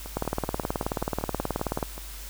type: two click trains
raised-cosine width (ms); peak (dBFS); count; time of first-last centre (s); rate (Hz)
1; -24 / -12; 11 / 32; 0.06-1.979 / 0.17-1.828; 5.21 / 18.7
effects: added 50 Hz sine -39 dBFS peak until 2.29 s + white hiss -43 dBFS RMS until 2.29 s